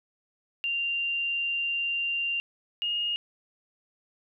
sine tone pair in turn, 2781 / 2853 Hz, F7 / F7, -8 / +36 cents, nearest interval unison, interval 44 cents, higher second, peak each -26 dBFS, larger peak neither, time 0.64-2.4 / 2.82-3.16 s, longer first, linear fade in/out 0 ms, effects none

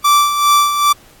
45% pulse tone with tremolo, 1167 Hz, D6, 11 cents flat, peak -7 dBFS, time 0.04-0.93 s, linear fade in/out 10 ms, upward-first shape sine, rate 2.5 Hz, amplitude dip 60%, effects pink hiss -46 dBFS RMS until 1.2 s + AAC 64 kbps

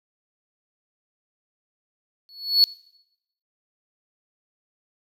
triangle tone with exponential growth, 4398 Hz, C#8, 14 cents flat, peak -8 dBFS, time 2.29-2.64 s, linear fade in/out 0 ms, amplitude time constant 74 ms, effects noise-tail reverb RT60 0.8 s tail -22 dB re dry + tanh soft clip ceiling -4 dBFS

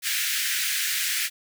pink high-pass noise, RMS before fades -26 dBFS, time 0.02-1.3 s, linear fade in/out 50 ms, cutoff 1600 Hz, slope 48 dB/octave, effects none

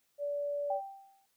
sine tone, 577 Hz, D5, 31 cents flat, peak -32 dBFS, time 0.18-0.81 s, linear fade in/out 50 ms
sine tone with exponential decay, 784 Hz, G5, in tune, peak -30 dBFS, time 0.7-1.26 s, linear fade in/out 5 ms, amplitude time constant 120 ms
effects white hiss -75 dBFS RMS until 1.36 s

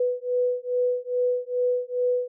sine beating tone pair, 493.9 / 496.3 Hz, B4 / B4, 0 / +8 cents, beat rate 2.4 Hz, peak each -25 dBFS, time 0-2.28 s, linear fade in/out 5 ms, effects none

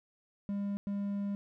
triangle tone bursts at uneven times, 201.1 Hz, G3, 44 cents sharp, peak -30 dBFS, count 2, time 0.49-0.77 / 0.87-1.35 s, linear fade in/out 0 ms, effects none

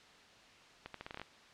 accelerating click train, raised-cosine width 0.3 ms, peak -27 dBFS, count 9, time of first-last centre 0.86-1.216 s, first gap 83 ms, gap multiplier 0.81, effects white hiss -59 dBFS RMS until 1.53 s + low-pass 4000 Hz 12 dB/octave

